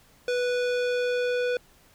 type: tone with low-pass filter sweep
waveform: square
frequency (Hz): 492.4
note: B4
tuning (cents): -5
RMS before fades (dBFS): -26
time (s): 0.28-1.57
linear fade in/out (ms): 2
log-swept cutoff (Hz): 5400 to 3300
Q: 0.86
effects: pink hiss -58 dBFS RMS until 1.94 s